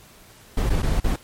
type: noise with dropouts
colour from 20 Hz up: brown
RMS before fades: -20 dBFS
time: 0.57-1.16 s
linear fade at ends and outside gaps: 5 ms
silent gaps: 0.696-0.701 / 0.821-0.829 / 1.001-1.042 s
effects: pink hiss -49 dBFS RMS until 1.23 s + MP3 64 kbps